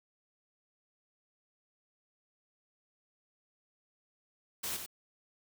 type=noise with echo; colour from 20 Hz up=white; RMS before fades=-37 dBFS; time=4.63-4.77 s; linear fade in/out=10 ms; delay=93 ms; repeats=1; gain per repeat=-6 dB; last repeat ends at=4.863 s; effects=none